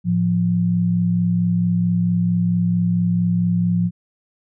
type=tone pair together; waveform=sine; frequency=110.6 / 175.07 Hz; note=A2 / F3; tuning=+9 / +5 cents; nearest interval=minor sixth; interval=796 cents; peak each=-22 / -16 dBFS; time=0.04-3.91 s; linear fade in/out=50 ms; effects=none